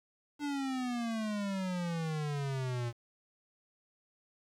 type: exponential sweep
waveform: square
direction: down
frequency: 295.9 to 116.54 Hz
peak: -34 dBFS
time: 0.39-2.93 s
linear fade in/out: 50 ms
effects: low-pass 8000 Hz 12 dB/octave + 10-bit